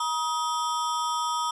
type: ring-modulated tone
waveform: square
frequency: 1108.7 Hz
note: C#6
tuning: in tune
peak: -23 dBFS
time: 0-1.51 s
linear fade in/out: 5 ms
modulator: 152 Hz
effects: resampled to 22050 Hz + 9-bit